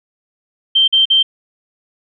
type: tone bursts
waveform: sine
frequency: 3136 Hz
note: G7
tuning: in tune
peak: -8 dBFS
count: 3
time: 0.75-1.23 s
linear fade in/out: 10 ms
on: 130 ms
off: 45 ms
effects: none